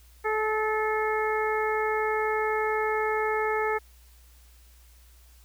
harmonic tone with a mistuned harmonic, 432.1 Hz, A4, 31 cents flat, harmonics 1 / 2 / 3 / 4 / 5, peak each -27 / -30 / -32 / -33 / -34 dBFS, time 0.24-3.79 s, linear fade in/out 20 ms, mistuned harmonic 4, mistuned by +18 cents, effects added 60 Hz sine -52 dBFS peak until 5.44 s + white hiss -60 dBFS RMS until 5.44 s

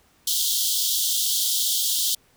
pink high-pass noise, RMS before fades -23 dBFS, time 0.27-2.15 s, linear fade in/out 5 ms, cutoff 3100 Hz, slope 96 dB/octave, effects pink hiss -60 dBFS RMS until 2.36 s

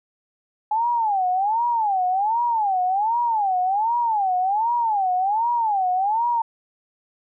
sine tone with vibrato, 835 Hz, G#5, 9 cents sharp, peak -18 dBFS, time 0.71-6.42 s, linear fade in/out 5 ms, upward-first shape sine, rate 1.3 Hz, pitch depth 240 cents each way, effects none

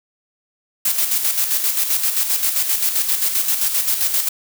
blue noise with tremolo, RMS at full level -17 dBFS, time 0.85-4.29 s, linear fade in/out 5 ms, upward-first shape square, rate 7.6 Hz, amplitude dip 50%, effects none

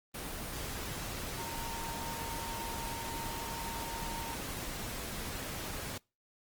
sine tone in noise, 920 Hz, A#5, 23 cents flat, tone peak -42 dBFS, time 1.38-4.35 s, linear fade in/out 5 ms, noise pink, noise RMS -40 dBFS, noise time 0.14-5.98 s, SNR -5 dB, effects noise-tail reverb RT60 0.3 s tail -26 dB re dry + Opus 24 kbps

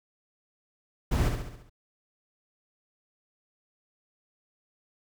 brown noise with echo, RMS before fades -25 dBFS, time 1.11-1.29 s, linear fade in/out 10 ms, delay 68 ms, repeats 6, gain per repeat -5 dB, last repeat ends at 1.698 s, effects none

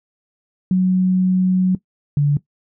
sine tone pair in turn, 185 / 144.56 Hz, F#3 / D3, 0 / -27 cents, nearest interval major third, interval 427 cents, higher first, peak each -12 dBFS, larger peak neither, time 0.71-1.75 / 2.17-2.37 s, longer first, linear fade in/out 2 ms, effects noise-tail reverb RT60 0.1 s tail -17 dB re dry

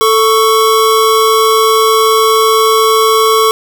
square tone pair together, 441.7 / 1113 Hz, A4 / C#6, +7 / +7 cents, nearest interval octave + major third, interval 1600 cents, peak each -10 dBFS, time 0.01-3.51 s, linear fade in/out 0 ms, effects 7-bit

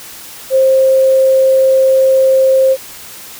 sine tone, 529 Hz, C5, 19 cents sharp, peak -6 dBFS, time 0.5-2.77 s, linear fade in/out 50 ms, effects white hiss -32 dBFS RMS until 3.39 s

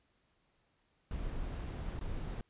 brown noise with dropouts, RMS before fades -39 dBFS, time 1.11-2.41 s, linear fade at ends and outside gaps 1 ms, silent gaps 1.993-2.011 s, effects pink hiss -75 dBFS RMS until 2.49 s + resampled to 8000 Hz

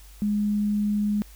sine tone, 207.7 Hz, G#3, in tune, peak -21 dBFS, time 0.22-1.22 s, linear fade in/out 0 ms, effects added 50 Hz sine -45 dBFS peak until 1.35 s + white hiss -53 dBFS RMS until 1.35 s

